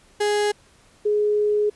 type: tone pair in turn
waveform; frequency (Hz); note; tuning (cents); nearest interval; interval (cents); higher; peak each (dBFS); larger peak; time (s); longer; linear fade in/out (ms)
35% pulse / sine; 415.3 / 418.4; G#4 / G#4; 0 / +13; unison; 13; second; -17; neither; 0.2-0.52 / 1.05-1.7; second; 10
effects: pink hiss -55 dBFS RMS until 1.75 s + resampled to 24000 Hz